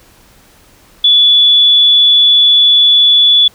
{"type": "tone", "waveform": "sine", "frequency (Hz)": 3437, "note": "A7", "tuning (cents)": -41, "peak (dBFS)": -4, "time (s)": [1.04, 3.48], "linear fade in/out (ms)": 5, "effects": ["pink hiss -45 dBFS RMS until 3.54 s"]}